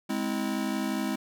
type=chord; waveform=square; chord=Ab augmented; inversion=none; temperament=just; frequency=207.7 / 259.6 / 324.5 Hz; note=Ab3 / C4 / E4; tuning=0 / -13 / -27 cents; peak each=-32 / -33 / -34 dBFS; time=0.09-1.16 s; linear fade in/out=10 ms; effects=none